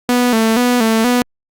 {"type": "tone with vibrato", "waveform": "sawtooth", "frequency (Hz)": 234.2, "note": "A#3", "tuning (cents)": 8, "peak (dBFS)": -7, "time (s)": [0.09, 1.22], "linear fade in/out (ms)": 0, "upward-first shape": "square", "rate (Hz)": 2.1, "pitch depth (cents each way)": 84, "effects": ["Opus 48 kbps"]}